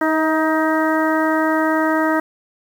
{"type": "harmonic tone with a mistuned harmonic", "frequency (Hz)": 314.8, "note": "D#4", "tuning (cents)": 20, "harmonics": [1, 2, 3, 4, 5, 6], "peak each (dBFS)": [-18, -21, -23, -24, -25, -26], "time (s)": [0.01, 2.2], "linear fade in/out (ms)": 5, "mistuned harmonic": 2, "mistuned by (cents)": 17, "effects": ["7-bit"]}